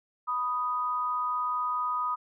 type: tone pair together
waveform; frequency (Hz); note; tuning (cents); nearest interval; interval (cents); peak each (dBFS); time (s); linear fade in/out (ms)
sine; 987.8 / 1243.5; B5 / D#6; 0 / -1; major third; 399; -32 / -28; 0.27-2.16; 20
effects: none